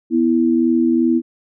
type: tone pair together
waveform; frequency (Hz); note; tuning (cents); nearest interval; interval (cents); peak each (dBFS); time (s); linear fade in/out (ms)
sine; 246.9 / 329.6; B3 / E4; 0 / 0; perfect fourth; 500; -15; 0.1-1.22; 50
effects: none